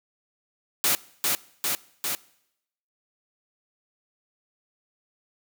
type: noise with echo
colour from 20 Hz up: white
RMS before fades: -22 dBFS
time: 0.84-0.95 s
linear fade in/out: 0 ms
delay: 400 ms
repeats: 3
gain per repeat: -2 dB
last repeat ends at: 2.15 s
effects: noise-tail reverb RT60 0.8 s tail -22 dB re dry + high-pass 150 Hz 12 dB/octave